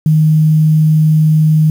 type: tone with quantisation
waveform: sine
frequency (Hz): 155.56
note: D#3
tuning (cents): 0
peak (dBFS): -6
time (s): 0.06-1.7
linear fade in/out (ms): 2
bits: 6
effects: none